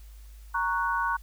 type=chord; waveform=sine; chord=F# major; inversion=first; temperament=equal; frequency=932.3 / 1108.7 / 1480 Hz; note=A#5 / C#6 / F#6; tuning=0 / 0 / 0 cents; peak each=-29 dBFS; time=0.54-1.17 s; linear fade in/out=10 ms; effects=added 52 Hz sine -44 dBFS peak until 1.22 s + white hiss -60 dBFS RMS until 1.22 s